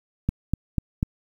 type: click train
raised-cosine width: 5 ms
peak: -9 dBFS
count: 4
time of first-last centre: 0.29-1.029 s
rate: 4.06 Hz
effects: 8-bit